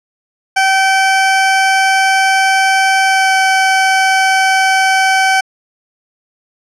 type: tone with pitch glide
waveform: 20% pulse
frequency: 770 to 765.1 Hz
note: G5 to G5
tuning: -31 to -42 cents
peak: -4 dBFS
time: 0.56-5.41 s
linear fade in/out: 10 ms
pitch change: -11 cents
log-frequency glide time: 3.05-3.34 s
effects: low-pass 8000 Hz 12 dB/octave